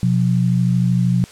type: tone pair together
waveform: sine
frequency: 125.95 / 178.9 Hz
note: B2 / F3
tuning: +34 / +42 cents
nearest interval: tritone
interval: 608 cents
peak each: -16 dBFS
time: 0.03-1.24 s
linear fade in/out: 0 ms
effects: white hiss -42 dBFS RMS until 1.31 s + low-pass 8000 Hz 12 dB/octave